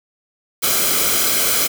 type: noise with comb filter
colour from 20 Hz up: white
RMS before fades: -17 dBFS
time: 0.62-1.68 s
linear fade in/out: 20 ms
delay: 1.1 ms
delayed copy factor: -0.6
effects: none